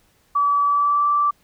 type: tone with pitch glide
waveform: sine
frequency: 1148 to 1166.7 Hz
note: D6 to D6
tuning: -40 to -12 cents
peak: -15 dBFS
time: 0.35-1.31 s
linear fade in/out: 10 ms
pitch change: +28 cents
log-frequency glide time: 0.65-1.08 s
effects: pink hiss -60 dBFS RMS until 1.43 s